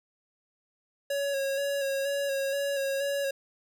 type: tone with vibrato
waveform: square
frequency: 554.4 Hz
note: C#5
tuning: in tune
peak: -28 dBFS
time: 1.1-3.31 s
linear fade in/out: 5 ms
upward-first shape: square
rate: 2.1 Hz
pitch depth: 24 cents each way
effects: none